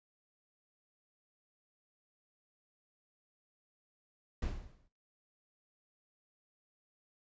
brown noise with exponential decay, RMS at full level -32 dBFS, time 4.42-4.88 s, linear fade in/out 5 ms, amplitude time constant 99 ms, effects noise-tail reverb RT60 0.3 s tail -17 dB re dry + resampled to 16000 Hz

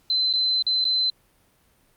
sine tone with dropouts, 4060 Hz, B7, 47 cents sharp, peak -19 dBFS, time 0.1-1.1 s, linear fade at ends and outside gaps 2 ms, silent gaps 0.329-0.336 / 0.624-0.666 / 0.843-0.851 s, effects pink hiss -62 dBFS RMS until 1.96 s + Opus 48 kbps

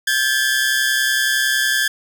sawtooth tone pair together, 1589 / 1719.8 Hz, G6 / A6, +23 / -40 cents, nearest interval minor second, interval 137 cents, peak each -15 dBFS, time 0.07-1.88 s, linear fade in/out 5 ms, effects none

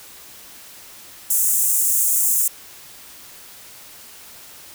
pink high-pass noise, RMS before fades -18 dBFS, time 1.3-2.48 s, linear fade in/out 5 ms, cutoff 7000 Hz, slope 48 dB/octave, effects white hiss -42 dBFS RMS until 4.74 s

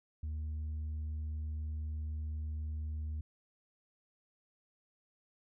sine tone, 77 Hz, D#2, 17 cents flat, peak -33 dBFS, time 0.23-3.21 s, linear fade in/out 5 ms, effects tanh soft clip ceiling -35 dBFS

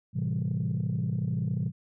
sine chord, A minor seventh, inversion none, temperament equal, 110 / 130.81 / 164.81 / 196 Hz, A2 / C3 / E3 / G3, 0 / 0 / 0 / 0 cents, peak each -31 / -30 / -30 / -34 dBFS, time 0.13-1.72 s, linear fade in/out 50 ms, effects tanh soft clip ceiling -21 dBFS

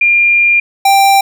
sine / square tone pair in turn, 2400 / 786.7 Hz, D7 / G5, +37 / +6 cents, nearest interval octave + perfect fifth, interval 1931 cents, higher first, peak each -6 dBFS, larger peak neither, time 0.01-0.6 / 0.85-1.21 s, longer first, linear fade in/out 5 ms, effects none

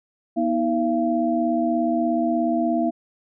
sine tone cluster, 242.4 / 319.2 / 681 Hz, B3 / D#4 / F5, -32 / +44 / -44 cents, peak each -23 dBFS, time 0.36-2.91 s, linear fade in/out 20 ms, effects none

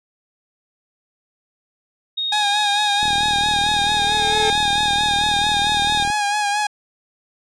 sine tone with pitch glide, 3729 to 3682 Hz, A#7 to A#7, 0 to -22 cents, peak -20 dBFS, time 2.17-6.04 s, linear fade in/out 10 ms, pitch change -22 cents, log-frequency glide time 3.29-4.53 s
sawtooth tone with vibrato, 826 Hz, G#5, 10 cents flat, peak -14 dBFS, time 2.32-6.67 s, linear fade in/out 5 ms, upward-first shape sine, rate 4.5 Hz, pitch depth 40 cents each way
click train, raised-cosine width 3 ms, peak -19 dBFS, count 122, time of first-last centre 3.03-6.101 s, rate 39.4 Hz
30% pulse tone with exponential growth, 433.9 Hz, A4, 24 cents flat, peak -15 dBFS, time 3.35-4.5 s, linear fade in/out 0 ms, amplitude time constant 250 ms
effects resampled to 22050 Hz

